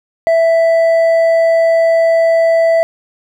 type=tone with hard clipping; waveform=sine; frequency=660 Hz; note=E5; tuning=2 cents sharp; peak=-9 dBFS; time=0.27-2.83 s; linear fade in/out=0 ms; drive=4 dB; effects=none